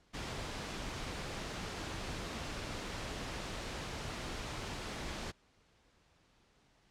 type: noise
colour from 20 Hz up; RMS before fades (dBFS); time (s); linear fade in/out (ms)
pink; -41; 0.13-5.32; 20
effects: pink hiss -69 dBFS RMS until 6.9 s + low-pass 6000 Hz 12 dB/octave